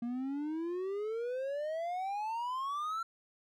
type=exponential sweep; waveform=triangle; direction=up; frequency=233.1 to 1364 Hz; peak=-32 dBFS; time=0.02-3.03 s; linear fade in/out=5 ms; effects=none